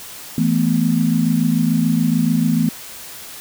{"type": "chord", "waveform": "sine", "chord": "E suspended fourth", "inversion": "none", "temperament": "equal", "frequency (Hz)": [164.81, 220, 246.9], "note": ["E3", "A3", "B3"], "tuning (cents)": [0, 0, 0], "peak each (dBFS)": -18, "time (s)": [0.38, 2.69], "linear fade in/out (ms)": 2, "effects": ["white hiss -35 dBFS RMS until 3.4 s"]}